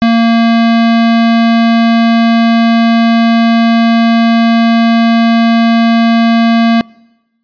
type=tone; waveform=square; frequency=230 Hz; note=A#3; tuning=23 cents flat; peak=-6 dBFS; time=0.02-6.81 s; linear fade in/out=0 ms; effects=noise-tail reverb RT60 1.0 s tail -25 dB re dry + resampled to 11025 Hz